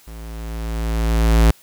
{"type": "tone with level ramp", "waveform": "square", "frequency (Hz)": 55.8, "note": "A1", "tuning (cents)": 25, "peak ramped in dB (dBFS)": [-34, -9], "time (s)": [0.07, 1.51], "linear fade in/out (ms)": 5, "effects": ["white hiss -50 dBFS RMS until 1.62 s"]}